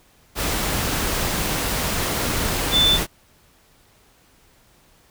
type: tone in noise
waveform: sine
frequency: 3520 Hz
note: A7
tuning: in tune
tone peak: -14 dBFS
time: 2.71-2.99 s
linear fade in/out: 50 ms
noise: pink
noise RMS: -23 dBFS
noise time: 0.35-3.07 s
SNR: +6 dB
effects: pink hiss -56 dBFS RMS until 5.1 s